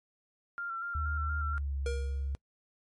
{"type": "tone with vibrato", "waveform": "sine", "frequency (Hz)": 1372, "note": "F6", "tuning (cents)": -31, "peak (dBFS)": -34, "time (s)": [0.58, 1.58], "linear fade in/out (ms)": 0, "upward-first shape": "square", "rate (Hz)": 4.2, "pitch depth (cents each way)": 31}
{"type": "tone with pitch glide", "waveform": "sine", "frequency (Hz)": [74.5, 68.71], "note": ["D2", "C#2"], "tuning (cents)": [25, -15], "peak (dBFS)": -31, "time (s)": [0.95, 2.35], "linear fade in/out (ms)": 0, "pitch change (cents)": -140, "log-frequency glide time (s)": [1.36, 1.77]}
{"type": "tone with exponential decay", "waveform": "square", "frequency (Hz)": 473.1, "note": "A#4", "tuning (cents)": 26, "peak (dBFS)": -32, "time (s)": [1.86, 2.37], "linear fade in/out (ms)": 2, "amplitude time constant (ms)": 110}
{"effects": ["noise-tail reverb RT60 0.1 s tail -25 dB re dry", "MP3 48 kbps"]}